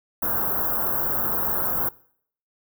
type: band-stop noise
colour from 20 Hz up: white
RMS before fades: -24 dBFS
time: 0.22-1.89 s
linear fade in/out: 5 ms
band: 1500 to 13000 Hz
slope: 48 dB/octave
effects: noise-tail reverb RT60 0.6 s tail -22 dB re dry